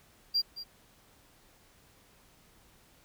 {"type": "tone with echo", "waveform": "triangle", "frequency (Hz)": 4756, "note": "D8", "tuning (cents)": 21, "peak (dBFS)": -22, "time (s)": [0.34, 0.42], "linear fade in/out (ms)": 20, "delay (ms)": 220, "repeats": 1, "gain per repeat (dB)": -15, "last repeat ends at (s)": 0.64, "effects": ["tanh soft clip ceiling -21 dBFS", "pink hiss -62 dBFS RMS until 3.04 s"]}